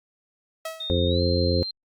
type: tone with exponential decay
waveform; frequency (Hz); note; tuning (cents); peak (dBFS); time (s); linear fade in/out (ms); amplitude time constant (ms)
sawtooth; 645; E5; -38; -24; 0.65-1.01; 5; 78
type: tone with pitch glide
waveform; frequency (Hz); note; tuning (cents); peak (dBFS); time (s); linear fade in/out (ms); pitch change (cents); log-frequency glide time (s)
sine; 3678 to 4152; A#7 to C8; -24 to -14; -29; 0.8-1.71; 5; +210; 1.07-1.21
type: harmonic tone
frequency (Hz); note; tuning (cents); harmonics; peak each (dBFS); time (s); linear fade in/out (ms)
87.31; F2; 0; 1 / 2 / 3 / 4 / 5 / 6; -23 / -29 / -29 / -29 / -29 / -26; 0.9-1.63; 0
effects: Opus 48 kbps